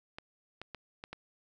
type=clicks; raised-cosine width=0.3 ms; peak=-26 dBFS; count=5; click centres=0.185 / 0.616 / 0.747 / 1.039 / 1.13 s; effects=none